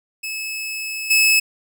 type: tone with level steps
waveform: sawtooth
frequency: 2594 Hz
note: E7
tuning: 28 cents flat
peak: -22 / -9 dBFS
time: 0.23-1.4 s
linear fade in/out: 10 ms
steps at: 1.1 s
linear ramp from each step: 10 ms
effects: none